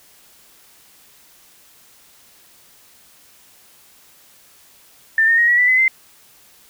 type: tone with pitch steps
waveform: sine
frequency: 1789 / 1834 / 1880.1 / 1927.4 / 1975.9 / 2026 / 2076 Hz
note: A6 / A#6 / A#6 / B6 / B6 / B6 / C7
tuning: +28 / -29 / +14 / -43 / 0 / +44 / -14 cents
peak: -11 dBFS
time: 5.18-5.88 s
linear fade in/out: 2 ms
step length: 100 ms
effects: white hiss -50 dBFS RMS until 6.69 s